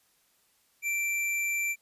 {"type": "tone", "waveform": "square", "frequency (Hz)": 2347, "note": "D7", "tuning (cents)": -2, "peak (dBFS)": -28, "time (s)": [0.82, 1.76], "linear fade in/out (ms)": 50, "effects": ["white hiss -68 dBFS RMS until 1.81 s", "resampled to 32000 Hz"]}